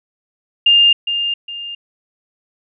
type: tone with echo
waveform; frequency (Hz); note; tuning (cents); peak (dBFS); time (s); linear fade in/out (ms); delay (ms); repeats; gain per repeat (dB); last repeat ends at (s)
sine; 2809; F7; +9; -7; 0.66-0.93; 5; 410; 2; -9; 1.75
effects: none